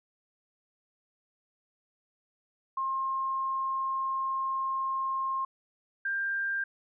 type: tone pair in turn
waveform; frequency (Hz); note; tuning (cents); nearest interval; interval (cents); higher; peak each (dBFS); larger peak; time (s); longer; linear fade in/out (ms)
sine; 1066 / 1590.7; C6 / G6; +32 / +25; perfect fifth; 693; second; -28; neither; 2.77-5.45 / 6.05-6.64; first; 5
effects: none